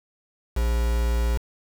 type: tone with quantisation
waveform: triangle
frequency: 58.27 Hz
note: A#1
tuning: in tune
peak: -18 dBFS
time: 0.56-1.38 s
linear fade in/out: 10 ms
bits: 5
effects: none